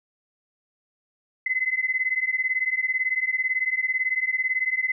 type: beating tone pair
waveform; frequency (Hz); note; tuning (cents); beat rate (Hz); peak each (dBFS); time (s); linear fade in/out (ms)
sine; 2030 / 2048; B6 / C7; +47 / -38; 18; -25; 1.46-4.92; 5
effects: none

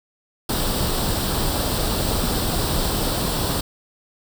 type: noise with comb filter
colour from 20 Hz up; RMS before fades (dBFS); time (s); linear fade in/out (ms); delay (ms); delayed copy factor
pink; -22; 0.49-3.61; 5; 0.23; +0.6
effects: none

